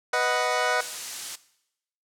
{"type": "chord", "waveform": "20% pulse", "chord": "B major", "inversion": "none", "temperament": "equal", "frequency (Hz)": [493.9, 622.3, 740], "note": ["B4", "D#5", "F#5"], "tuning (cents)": [0, 0, 0], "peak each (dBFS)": -22, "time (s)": [0.13, 0.81], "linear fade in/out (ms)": 5}
{"type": "noise", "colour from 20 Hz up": "blue", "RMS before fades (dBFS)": -29, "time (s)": [0.8, 1.36], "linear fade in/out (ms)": 10}
{"effects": ["noise-tail reverb RT60 0.8 s tail -18 dB re dry", "low-pass 8000 Hz 12 dB/octave"]}